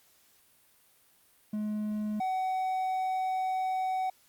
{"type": "tone pair in turn", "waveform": "triangle", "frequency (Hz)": [211.8, 751.5], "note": ["G#3", "F#5"], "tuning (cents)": [34, 27], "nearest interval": "octave + minor seventh", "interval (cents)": 2193, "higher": "second", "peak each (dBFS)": [-28, -26], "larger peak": "second", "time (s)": [[1.53, 2.2], [2.2, 4.1]], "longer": "second", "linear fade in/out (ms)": 5, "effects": ["white hiss -64 dBFS RMS until 4.28 s", "Opus 48 kbps"]}